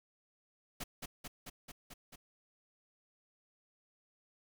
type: noise with echo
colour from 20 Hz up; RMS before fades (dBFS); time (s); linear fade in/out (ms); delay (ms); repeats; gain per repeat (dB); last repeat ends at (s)
pink; -41; 0.8-0.84; 10; 220; 6; -2; 2.16
effects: none